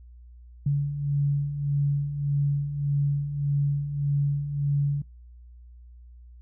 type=beating tone pair; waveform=sine; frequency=141.4 / 143.1 Hz; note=C#3 / D3; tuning=+35 / -45 cents; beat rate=1.7 Hz; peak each=-30 / -23 dBFS; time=0.66-5.02 s; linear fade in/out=5 ms; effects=noise-tail reverb RT60 0.2 s tail -25 dB re dry + added 60 Hz sine -45 dBFS peak until 6.41 s